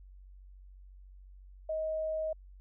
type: tone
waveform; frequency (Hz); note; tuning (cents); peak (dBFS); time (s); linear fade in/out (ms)
sine; 630; D#5; +21; -31; 1.69-2.33; 5
effects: added 47 Hz sine -50 dBFS peak until 2.6 s